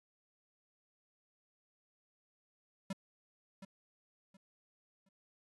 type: tone with echo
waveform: square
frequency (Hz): 193.4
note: G3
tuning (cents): -23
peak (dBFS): -37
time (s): 2.9-2.93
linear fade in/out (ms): 5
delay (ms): 720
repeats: 3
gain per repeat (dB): -11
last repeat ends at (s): 5.09
effects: AAC 32 kbps